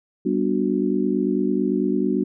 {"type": "chord", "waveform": "sine", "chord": "G major seventh", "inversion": "none", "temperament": "just", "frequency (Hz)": [196, 245, 294, 367.5], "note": ["G3", "B3", "D4", "F#4"], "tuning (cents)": [0, -14, 2, -12], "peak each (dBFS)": -24, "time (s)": [0.25, 2.24], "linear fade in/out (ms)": 10, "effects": []}